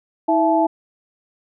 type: tone cluster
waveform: sine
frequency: 322.5 / 666 / 865 Hz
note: E4 / E5 / A5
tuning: -38 / +18 / -30 cents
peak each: -18 dBFS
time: 0.28-0.67 s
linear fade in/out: 10 ms
effects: none